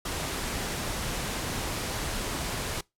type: noise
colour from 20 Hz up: pink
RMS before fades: -32 dBFS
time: 0.05-2.81 s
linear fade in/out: 5 ms
effects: noise-tail reverb RT60 0.2 s tail -23 dB re dry + low-pass 12000 Hz 12 dB/octave